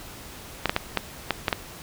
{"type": "clicks", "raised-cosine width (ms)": 0.3, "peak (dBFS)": -5, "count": 7, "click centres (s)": [0.657, 0.695, 0.764, 0.973, 1.307, 1.482, 1.528], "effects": ["pink hiss -42 dBFS RMS until 1.82 s"]}